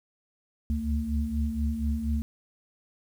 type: tone cluster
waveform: sine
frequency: 69.7 / 73.9 / 225.7 Hz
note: C#2 / D2 / A3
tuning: +10 / +11 / +44 cents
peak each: -30 dBFS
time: 0.7-2.22 s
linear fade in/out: 0 ms
effects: 9-bit

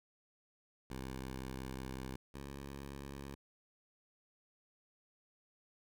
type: tone pair in turn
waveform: 10% pulse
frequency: 65.41 / 69.08 Hz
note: C2 / C#2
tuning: 0 / -5 cents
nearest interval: minor second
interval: 95 cents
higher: second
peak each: -34 / -37 dBFS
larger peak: first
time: 0.9-2.16 / 2.34-3.35 s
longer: first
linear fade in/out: 5 ms
effects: none

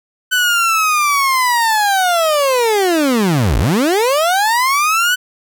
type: linear two-way sweep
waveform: 30% pulse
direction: down then up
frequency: 1510 to 46.25 to 1510 Hz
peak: -9 dBFS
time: 0.31-5.16 s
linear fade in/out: 20 ms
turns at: 3.58 s
effects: none

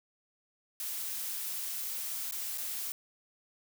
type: noise with dropouts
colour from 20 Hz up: blue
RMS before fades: -37 dBFS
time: 0.8-2.92 s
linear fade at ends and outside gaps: 1 ms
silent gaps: 2.311-2.322 / 2.576-2.581 s
effects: none

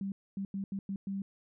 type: tone bursts at uneven times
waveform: sine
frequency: 196 Hz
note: G3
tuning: in tune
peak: -33 dBFS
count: 6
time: 0.01-0.12 / 0.37-0.45 / 0.54-0.64 / 0.72-0.79 / 0.89-0.96 / 1.07-1.22 s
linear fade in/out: 2 ms
effects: none

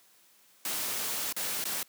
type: noise with dropouts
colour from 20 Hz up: white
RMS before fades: -33 dBFS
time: 0.65-1.83 s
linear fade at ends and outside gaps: 2 ms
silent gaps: 1.326-1.364 / 1.641-1.653 s
effects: white hiss -62 dBFS RMS until 1.88 s + high-pass 150 Hz 12 dB/octave

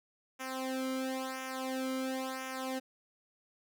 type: tone with flanger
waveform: sawtooth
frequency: 261.6 Hz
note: C4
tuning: in tune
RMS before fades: -37 dBFS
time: 0.39-2.8 s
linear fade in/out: 20 ms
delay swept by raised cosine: 0.23 to 1.15 ms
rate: 0.97 Hz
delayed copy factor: -1
effects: none

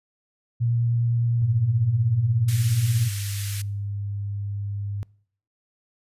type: tone with vibrato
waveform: sine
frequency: 117.9 Hz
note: A#2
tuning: 20 cents sharp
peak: -19 dBFS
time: 0.6-3.09 s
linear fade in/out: 20 ms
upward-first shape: sine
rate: 9.7 Hz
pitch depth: 10 cents each way
type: tone with pitch glide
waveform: sine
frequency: 102.3 to 101.12 Hz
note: G#2 to G#2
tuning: -26 to -46 cents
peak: -26 dBFS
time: 1.42-5.03 s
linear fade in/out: 0 ms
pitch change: -20 cents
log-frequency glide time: 1.77-2.06 s
type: band-pass noise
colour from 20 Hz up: white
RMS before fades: -36 dBFS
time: 2.48-3.62 s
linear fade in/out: 5 ms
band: 1600 to 13000 Hz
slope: 24 dB/octave
effects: noise-tail reverb RT60 0.6 s tail -25 dB re dry + resampled to 32000 Hz

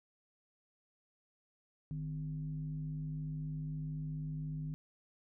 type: tone with frequency modulation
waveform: sine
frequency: 152.4 Hz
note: D#3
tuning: 36 cents flat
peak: -37 dBFS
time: 1.91-4.74 s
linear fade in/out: 0 ms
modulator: 104 Hz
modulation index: 0.49
effects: none

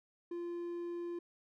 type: tone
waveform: triangle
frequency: 345.8 Hz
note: F4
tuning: 17 cents flat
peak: -36 dBFS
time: 0.31-1.19 s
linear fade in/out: 5 ms
effects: none

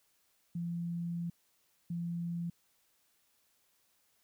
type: tone bursts at uneven times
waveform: sine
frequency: 170.9 Hz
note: F3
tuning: 37 cents flat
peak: -34 dBFS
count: 2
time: 0.55-1.3 / 1.9-2.5 s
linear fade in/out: 5 ms
effects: white hiss -73 dBFS RMS until 4.23 s

